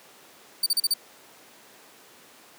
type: tone bursts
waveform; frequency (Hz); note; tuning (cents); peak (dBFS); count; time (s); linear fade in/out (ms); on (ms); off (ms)
sawtooth; 4600; D8; -37; -17; 5; 0.63-0.939; 5; 33; 36
effects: pink hiss -51 dBFS RMS until 2.58 s + high-pass 300 Hz 12 dB/octave